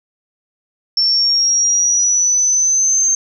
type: linear sweep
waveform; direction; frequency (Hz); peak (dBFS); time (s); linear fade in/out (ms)
sine; up; 5400 to 6340; -11; 0.97-3.15; 2
effects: none